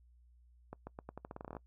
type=accelerating click train; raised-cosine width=1 ms; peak=-30 dBFS; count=15; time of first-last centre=0.73-1.567 s; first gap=140 ms; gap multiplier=0.85; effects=noise-tail reverb RT60 0.1 s tail -24 dB re dry + added 60 Hz sine -61 dBFS peak until 1.66 s